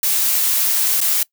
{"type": "noise with dropouts", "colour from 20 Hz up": "blue", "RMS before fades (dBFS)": -17, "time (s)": [0.03, 1.23], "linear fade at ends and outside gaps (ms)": 2, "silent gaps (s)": [1.005, 1.013], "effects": ["noise-tail reverb RT60 0.1 s tail -22 dB re dry"]}